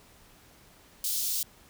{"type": "high-pass noise", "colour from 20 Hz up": "white", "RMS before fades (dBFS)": -30, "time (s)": [1.04, 1.43], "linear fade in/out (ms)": 2, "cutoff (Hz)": 3700, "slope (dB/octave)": 24, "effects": ["pink hiss -57 dBFS RMS until 1.69 s"]}